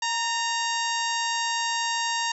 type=harmonic tone with a mistuned harmonic; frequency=932.3 Hz; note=A#5; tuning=in tune; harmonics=1 / 2 / 3 / 4 / 5 / 6 / 7 / 8; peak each=-28 / -31 / -33 / -34 / -35 / -36 / -36 / -37 dBFS; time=0.02-2.32 s; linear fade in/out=5 ms; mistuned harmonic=2; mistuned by=-38 cents; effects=none